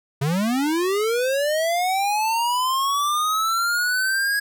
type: linear sweep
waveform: square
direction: up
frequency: 131.6 to 1661.2 Hz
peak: -20 dBFS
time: 0.21-4.4 s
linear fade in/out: 10 ms
effects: none